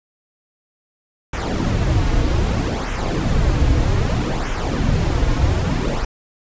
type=noise with flanger; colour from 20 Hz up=brown; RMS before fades=-18 dBFS; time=1.33-6.05 s; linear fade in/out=5 ms; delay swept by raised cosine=0.22 to 5.22 ms; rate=0.63 Hz; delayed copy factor=-0.6; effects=resampled to 16000 Hz